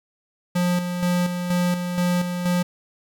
square tone with tremolo, 177.5 Hz, F3, 28 cents sharp, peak -19 dBFS, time 0.55-2.63 s, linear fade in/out 10 ms, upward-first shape square, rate 2.1 Hz, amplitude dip 50%, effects 9-bit

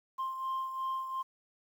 sine beating tone pair, 1053 / 1055.8 Hz, C6 / C6, +11 / +15 cents, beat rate 2.8 Hz, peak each -32 / -39 dBFS, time 0.18-1.23 s, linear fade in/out 20 ms, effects tanh soft clip ceiling -30 dBFS + 10-bit

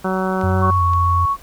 harmonic tone, 187.9 Hz, F#3, 27 cents sharp, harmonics 1 / 2 / 3 / 4 / 5 / 6 / 7 / 8, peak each -21 / -24 / -26 / -27 / -28 / -29 / -29 / -30 dBFS, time 0.04-0.71 s, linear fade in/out 10 ms
clicks, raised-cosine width 0.2 ms, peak -20 dBFS, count 2, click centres 0.413 / 0.935 s
sine tone with pitch glide, 92.5 to 87.31 Hz, F#2 to F2, 0 to 0 cents, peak -16 dBFS, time 0.43-1.26 s, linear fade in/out 10 ms, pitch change -100 cents, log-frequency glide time 0.77-0.82 s
sine tone, 1111 Hz, C#6, 4 cents sharp, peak -15 dBFS, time 0.6-1.37 s, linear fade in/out 50 ms
effects added 50 Hz sine -45 dBFS peak until 1.42 s + pink hiss -45 dBFS RMS until 1.42 s

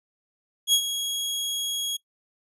sawtooth tone with ADSR envelope, 3313 Hz, G#7, 5 cents flat, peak -12 dBFS, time 0.67-1.97 s, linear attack 62 ms, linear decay 74 ms, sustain -11 dB, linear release 10 ms, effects noise-tail reverb RT60 0.1 s tail -22 dB re dry + resampled to 32000 Hz

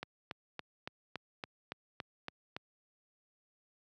click train, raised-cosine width 0.3 ms, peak -23 dBFS, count 10, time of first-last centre 0.03-2.565 s, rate 3.55 Hz, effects high-pass 100 Hz 12 dB/octave

